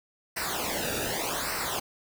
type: noise with flanger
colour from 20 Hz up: pink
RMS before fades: -31 dBFS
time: 0.36-1.8 s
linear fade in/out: 10 ms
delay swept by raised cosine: 0.29 to 0.96 ms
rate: 0.85 Hz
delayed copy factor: -0.8
effects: none